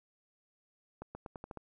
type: accelerating click train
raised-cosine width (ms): 1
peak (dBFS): -29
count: 7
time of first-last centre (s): 1.02-1.573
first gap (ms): 130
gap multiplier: 0.86
effects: none